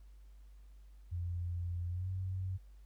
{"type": "tone with pitch glide", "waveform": "sine", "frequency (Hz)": [87.31, 93.58], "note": ["F2", "F#2"], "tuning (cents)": [0, 20], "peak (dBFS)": -35, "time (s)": [1.11, 2.58], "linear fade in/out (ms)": 20, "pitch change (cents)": 120, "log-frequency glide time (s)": [1.88, 2.08], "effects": ["added 50 Hz sine -53 dBFS peak until 2.85 s", "pink hiss -75 dBFS RMS until 2.85 s"]}